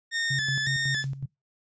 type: tone with vibrato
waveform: sawtooth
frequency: 1784 Hz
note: A6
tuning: 23 cents sharp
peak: -22 dBFS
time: 0.11-1.05 s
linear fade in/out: 50 ms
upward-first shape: square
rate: 1.8 Hz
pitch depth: 49 cents each way
type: tone with tremolo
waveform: sine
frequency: 136.1 Hz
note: C#3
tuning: 31 cents flat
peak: -27 dBFS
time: 0.3-1.26 s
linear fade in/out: 10 ms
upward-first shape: square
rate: 5.4 Hz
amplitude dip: 70%
type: noise with exponential decay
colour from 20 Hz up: blue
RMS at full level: -42 dBFS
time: 1.02-1.23 s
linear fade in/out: 5 ms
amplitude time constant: 45 ms
effects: noise-tail reverb RT60 0.2 s tail -24 dB re dry + resampled to 16000 Hz